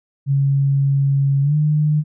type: tone with pitch glide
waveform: sine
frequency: 138.59 to 151.13 Hz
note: C#3 to D3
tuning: 0 to +50 cents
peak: -13 dBFS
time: 0.26-2.04 s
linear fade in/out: 50 ms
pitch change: +150 cents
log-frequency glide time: 1.42-1.55 s
effects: none